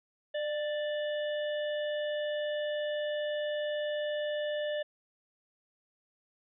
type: harmonic tone with a mistuned harmonic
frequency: 587.3 Hz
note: D5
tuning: in tune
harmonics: 1 / 3 / 5 / 6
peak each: -31 / -41 / -45 / -47 dBFS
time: 0.34-4.83 s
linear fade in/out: 10 ms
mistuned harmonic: 1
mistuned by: +30 cents
effects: none